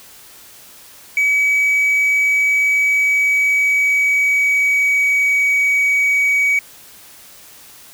triangle tone with pitch glide, 2277 to 2264 Hz, C#7 to C#7, +46 to +36 cents, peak -10 dBFS, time 1.17-6.59 s, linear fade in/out 2 ms, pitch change -10 cents, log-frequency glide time 2.8-5.49 s, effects tanh soft clip ceiling -6 dBFS + white hiss -42 dBFS RMS until 7.93 s

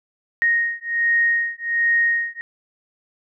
sine beating tone pair, 1864.7 / 1866 Hz, A#6 / A#6, 0 / +1 cents, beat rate 1.3 Hz, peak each -20 dBFS, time 0.42-2.41 s, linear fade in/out 0 ms, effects none

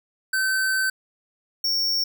square tone pair in turn, 1538 / 5495 Hz, G6 / F8, -33 / -29 cents, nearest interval octave + minor seventh, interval 2204 cents, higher second, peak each -21 / -21 dBFS, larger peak neither, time 0.33-0.9 / 1.64-2.04 s, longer first, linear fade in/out 5 ms, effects none

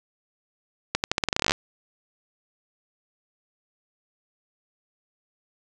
accelerating click train, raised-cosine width 0.2 ms, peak -4 dBFS, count 16, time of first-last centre 0.95-1.52 s, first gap 89 ms, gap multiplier 0.86, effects resampled to 22050 Hz + 7-bit

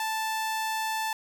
sawtooth tone, 880 Hz, A5, in tune, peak -24 dBFS, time 0-1.13 s, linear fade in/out 2 ms, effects none

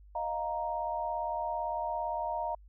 sine chord, Eb suspended second, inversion none, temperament just, 622.3 / 700 / 933.4 Hz, Eb5 / F5 / Bb5, 0 / +4 / +2 cents, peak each -37 / -36 / -34 dBFS, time 0.15-2.55 s, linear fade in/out 5 ms, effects added 50 Hz sine -52 dBFS peak until 2.68 s

